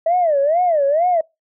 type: tone with vibrato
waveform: sine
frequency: 634 Hz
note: D#5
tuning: 32 cents sharp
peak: -12 dBFS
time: 0.06-1.21 s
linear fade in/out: 5 ms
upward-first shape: sine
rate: 2.2 Hz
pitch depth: 240 cents each way
effects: noise-tail reverb RT60 0.2 s tail -23 dB re dry + tanh soft clip ceiling -8 dBFS